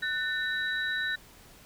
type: tone cluster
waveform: sine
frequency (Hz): 1496 / 1796 / 3896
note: F#6 / A6 / B7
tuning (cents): +19 / +35 / -24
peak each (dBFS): -32 / -31 / -36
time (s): 0.02-1.16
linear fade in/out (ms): 10
effects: pink hiss -54 dBFS RMS until 1.65 s